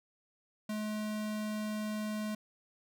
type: tone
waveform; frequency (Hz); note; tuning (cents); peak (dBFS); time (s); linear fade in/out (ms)
square; 213.2; G#3; +46; -35; 0.69-2.35; 5
effects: none